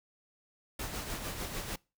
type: noise with tremolo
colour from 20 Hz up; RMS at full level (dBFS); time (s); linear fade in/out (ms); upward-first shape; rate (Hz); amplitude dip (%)
pink; -37; 0.79-1.76; 5; sine; 6.7; 45
effects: noise-tail reverb RT60 0.3 s tail -25 dB re dry